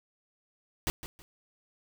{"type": "noise with echo", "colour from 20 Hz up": "pink", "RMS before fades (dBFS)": -29, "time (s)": [0.87, 0.9], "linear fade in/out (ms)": 0, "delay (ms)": 160, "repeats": 2, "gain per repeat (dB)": -12, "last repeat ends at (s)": 1.22, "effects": []}